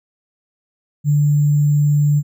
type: tone with sample-and-hold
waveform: sine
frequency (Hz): 146.83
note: D3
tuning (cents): 0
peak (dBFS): -11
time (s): 1.04-2.23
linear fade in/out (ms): 50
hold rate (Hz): 7350
effects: none